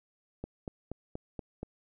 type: click train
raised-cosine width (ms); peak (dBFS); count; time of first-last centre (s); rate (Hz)
2; -24; 6; 0.44-1.63; 4.2
effects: none